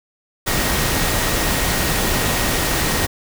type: tone in noise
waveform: sine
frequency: 1878 Hz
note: A#6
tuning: 12 cents sharp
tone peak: -30 dBFS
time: 0.46-3.07 s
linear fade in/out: 20 ms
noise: pink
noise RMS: -19 dBFS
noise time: 0.46-3.07 s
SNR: -14 dB
effects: none